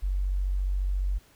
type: tone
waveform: sine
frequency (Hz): 47.19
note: F#1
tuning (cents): +35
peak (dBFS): -24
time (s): 0.02-1.19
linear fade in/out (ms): 20
effects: pink hiss -59 dBFS RMS until 1.35 s